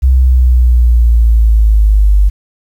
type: linear sweep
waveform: sine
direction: down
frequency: 65.4 to 49 Hz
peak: -4 dBFS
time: 0.02-2.3 s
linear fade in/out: 20 ms
effects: 7-bit